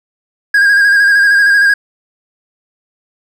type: tone with vibrato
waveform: triangle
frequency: 1626 Hz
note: G#6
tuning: 37 cents flat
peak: -4 dBFS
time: 0.54-1.74 s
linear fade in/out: 5 ms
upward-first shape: square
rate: 13 Hz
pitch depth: 30 cents each way
effects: none